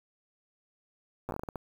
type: slowing click train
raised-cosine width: 1 ms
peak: -22 dBFS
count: 10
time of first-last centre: 1.29-1.557 s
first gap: 8 ms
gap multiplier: 1.31
effects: 8-bit